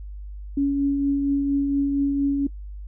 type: tone with tremolo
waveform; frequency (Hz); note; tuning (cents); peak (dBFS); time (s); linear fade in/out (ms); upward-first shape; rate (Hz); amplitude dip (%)
sine; 280; C#4; +18; -17; 0.57-2.47; 5; triangle; 4.3; 35
effects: noise-tail reverb RT60 0.1 s tail -21 dB re dry + added 50 Hz sine -33 dBFS peak until 2.87 s